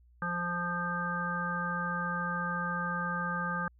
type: harmonic tone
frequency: 174.61 Hz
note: F3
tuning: in tune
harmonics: 1 / 3 / 5 / 7 / 9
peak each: -36 / -43 / -41 / -35 / -35 dBFS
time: 0.22-3.68 s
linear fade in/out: 2 ms
effects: added 60 Hz sine -58 dBFS peak until 3.79 s